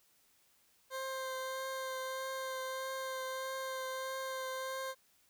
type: tone with vibrato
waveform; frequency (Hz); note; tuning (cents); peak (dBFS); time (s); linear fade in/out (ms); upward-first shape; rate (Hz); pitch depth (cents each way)
20% pulse; 525; C5; +6; -33; 0.9-4.95; 50; triangle; 1.6; 15
effects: white hiss -70 dBFS RMS until 5.29 s